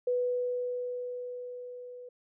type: tone with level ramp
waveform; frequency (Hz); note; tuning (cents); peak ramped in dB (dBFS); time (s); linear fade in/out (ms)
sine; 493.9; B4; 0; -25 to -43; 0.07-2.09; 5
effects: none